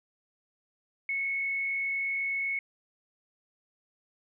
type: tone with frequency modulation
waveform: sine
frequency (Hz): 2201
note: C#7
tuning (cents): -13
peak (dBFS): -28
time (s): 1.09-2.59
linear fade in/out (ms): 2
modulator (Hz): 47.8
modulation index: 0.44
effects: none